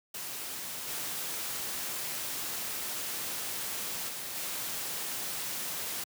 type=noise with level steps; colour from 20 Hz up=white; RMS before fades=-39 / -36 / -39 / -36 dBFS; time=0.14-6.04 s; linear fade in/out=5 ms; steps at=0.87 / 4.08 / 4.34 s; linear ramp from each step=20 ms; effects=high-pass 100 Hz 12 dB/octave